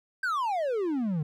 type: exponential sweep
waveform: triangle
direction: down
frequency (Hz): 1596 to 144.6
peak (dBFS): -24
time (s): 0.23-1.23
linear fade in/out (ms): 5
effects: none